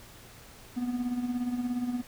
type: tone with tremolo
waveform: triangle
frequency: 245.5 Hz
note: B3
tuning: 10 cents flat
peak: -24 dBFS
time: 0.76-2.02 s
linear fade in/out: 20 ms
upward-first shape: sine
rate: 17 Hz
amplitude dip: 60%
effects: added 113 Hz sine -58 dBFS peak until 2.07 s + pink hiss -51 dBFS RMS until 2.07 s